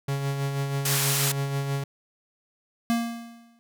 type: tone with tremolo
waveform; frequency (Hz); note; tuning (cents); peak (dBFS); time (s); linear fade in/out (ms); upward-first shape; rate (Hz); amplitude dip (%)
45% pulse; 138.9; C#3; +4; -24; 0.08-1.84; 5; sine; 6.2; 40
type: band-pass noise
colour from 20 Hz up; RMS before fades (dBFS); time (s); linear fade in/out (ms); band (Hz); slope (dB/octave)
white; -26; 0.85-1.32; 5; 900 to 14000; 24
type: tone with exponential decay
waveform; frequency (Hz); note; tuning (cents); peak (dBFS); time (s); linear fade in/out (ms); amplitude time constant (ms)
square; 233.1; A#3; 0; -20; 2.9-3.59; 0; 150
effects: none